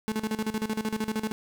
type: tone with tremolo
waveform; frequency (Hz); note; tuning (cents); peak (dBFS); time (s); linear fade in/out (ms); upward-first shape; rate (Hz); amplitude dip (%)
35% pulse; 217.4; A3; -21; -24; 0.08-1.32; 0; square; 13; 80
effects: none